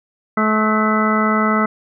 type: harmonic tone with a mistuned harmonic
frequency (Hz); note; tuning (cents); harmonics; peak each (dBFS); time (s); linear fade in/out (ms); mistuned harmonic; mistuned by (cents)
215.8; A3; -33; 1 / 2 / 3 / 4 / 5 / 6 / 7 / 9; -17 / -24 / -24 / -28 / -25 / -18 / -28 / -25; 0.37-1.66; 5; 9; +49
effects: none